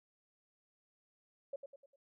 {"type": "tone with echo", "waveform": "sine", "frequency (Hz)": 554.4, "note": "C#5", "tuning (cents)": 0, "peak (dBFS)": -38, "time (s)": [1.53, 1.56], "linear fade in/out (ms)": 5, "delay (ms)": 100, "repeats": 4, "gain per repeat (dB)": -7, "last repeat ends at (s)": 1.96, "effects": []}